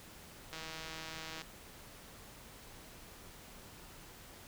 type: click train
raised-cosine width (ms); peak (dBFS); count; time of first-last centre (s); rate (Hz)
0.2; -27; 143; 0.53-1.417; 160
effects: pink hiss -54 dBFS RMS until 4.47 s